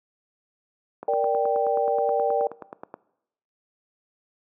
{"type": "click train", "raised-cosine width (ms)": 1, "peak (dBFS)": -20, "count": 19, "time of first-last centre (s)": [1.03, 2.941], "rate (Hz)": 9.42}
{"type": "chord", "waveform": "sine", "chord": "G minor", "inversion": "first", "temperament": "equal", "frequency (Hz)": [466.2, 587.3, 784], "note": ["Bb4", "D5", "G5"], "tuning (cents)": [0, 0, 0], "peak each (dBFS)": -24, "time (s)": [1.08, 2.47], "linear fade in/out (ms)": 2}
{"effects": ["noise-tail reverb RT60 0.8 s tail -20 dB re dry", "high-pass 300 Hz 12 dB/octave"]}